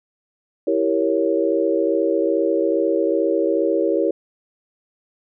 sine chord, E diminished seventh, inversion none, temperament equal, 329.6 / 392 / 466.2 / 554.4 Hz, E4 / G4 / Bb4 / Db5, 0 / 0 / 0 / 0 cents, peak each -21 / -22 / -22 / -22 dBFS, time 0.67-4.11 s, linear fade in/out 5 ms, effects none

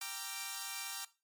5% pulse chord, G minor seventh, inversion none, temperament equal with one note detuned, 784 / 932.3 / 1174.7 / 1365.8 Hz, G5 / Bb5 / D6 / F6, 0 / 0 / 0 / -39 cents, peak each -34 dBFS, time 0.01-1.05 s, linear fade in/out 5 ms, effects noise-tail reverb RT60 0.3 s tail -17 dB re dry + MP3 96 kbps

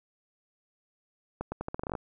accelerating click train, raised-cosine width 1 ms, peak -19 dBFS, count 12, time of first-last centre 1.41-1.952 s, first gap 110 ms, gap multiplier 0.82, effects none

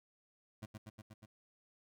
25% pulse tone with echo, 107.6 Hz, A2, 38 cents flat, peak -40 dBFS, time 0.62-0.66 s, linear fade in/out 10 ms, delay 120 ms, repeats 5, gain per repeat -2 dB, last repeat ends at 1.26 s, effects none

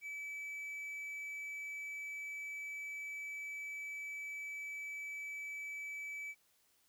triangle tone, 2300 Hz, D7, 37 cents flat, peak -40 dBFS, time 0.01-6.35 s, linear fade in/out 50 ms, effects white hiss -73 dBFS RMS until 6.88 s

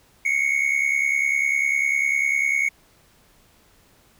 triangle tone pair together, 2165 / 2235 Hz, C#7 / C#7, -41 / +14 cents, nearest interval minor second, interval 55 cents, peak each -20 dBFS, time 0.25-2.69 s, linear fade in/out 5 ms, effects pink hiss -57 dBFS RMS until 4.19 s

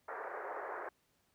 pink band-pass noise, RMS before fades -43 dBFS, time 0.08-0.89 s, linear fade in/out 5 ms, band 390 to 1800 Hz, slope 48 dB/octave, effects pink hiss -75 dBFS RMS until 1.34 s + high-pass 60 Hz 12 dB/octave

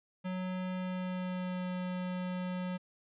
square tone with pitch glide, 184.2 to 181.98 Hz, F#3 to F#3, -7 to -28 cents, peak -35 dBFS, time 0.24-2.78 s, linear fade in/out 20 ms, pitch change -21 cents, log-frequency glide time 0.74-1.67 s, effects resampled to 8000 Hz

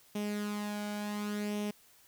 sawtooth tone with flanger, 207.7 Hz, G#3, in tune, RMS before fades -36 dBFS, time 0.15-1.71 s, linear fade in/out 5 ms, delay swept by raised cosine 0.33 to 1.33 ms, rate 0.69 Hz, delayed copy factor +0.55, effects white hiss -62 dBFS RMS until 2.07 s

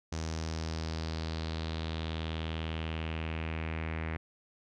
sawtooth tone with low-pass filter sweep, 80.3 Hz, E2, 45 cents flat, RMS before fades -36 dBFS, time 0.12-4.17 s, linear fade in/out 5 ms, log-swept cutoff 6100 to 2100 Hz, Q 3.5, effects none

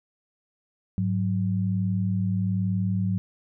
sine tone pair together, 103.83 / 185 Hz, G#2 / F#3, 0 / 0 cents, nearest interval minor seventh, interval 1000 cents, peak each -25 dBFS, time 0.98-3.18 s, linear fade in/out 0 ms, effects none

